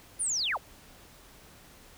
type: linear sweep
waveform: sine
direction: down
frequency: 9930 to 375.5 Hz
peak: -27 dBFS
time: 0.19-0.58 s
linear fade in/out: 20 ms
effects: pink hiss -54 dBFS RMS until 1.97 s